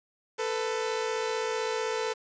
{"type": "tone pair together", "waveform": "sawtooth", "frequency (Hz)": [442.9, 498.6], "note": ["A4", "B4"], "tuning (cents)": [11, 16], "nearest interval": "major second", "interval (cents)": 205, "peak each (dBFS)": [-26, -29], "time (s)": [0.38, 2.14], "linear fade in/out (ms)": 20, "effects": ["resampled to 16000 Hz", "8-bit"]}